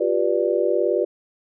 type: chord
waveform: sine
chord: G dominant seventh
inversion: third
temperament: just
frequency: 352.8 / 392 / 490 / 588 Hz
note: F4 / G4 / B4 / D5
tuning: +18 / 0 / -14 / +2 cents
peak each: -23 dBFS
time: 0-1.05 s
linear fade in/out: 10 ms
effects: none